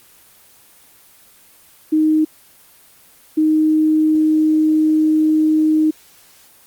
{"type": "tone bursts at uneven times", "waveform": "sine", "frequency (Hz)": 311.1, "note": "D#4", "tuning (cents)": 0, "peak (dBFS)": -11, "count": 2, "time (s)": [[1.92, 2.25], [3.37, 5.91]], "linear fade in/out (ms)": 10, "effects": ["white hiss -48 dBFS RMS until 6.66 s", "Opus 24 kbps"]}